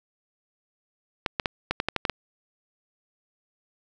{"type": "clicks", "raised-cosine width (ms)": 0.3, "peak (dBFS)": -8, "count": 9, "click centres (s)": [1.262, 1.398, 1.458, 1.71, 1.801, 1.886, 1.963, 2.052, 2.097], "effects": []}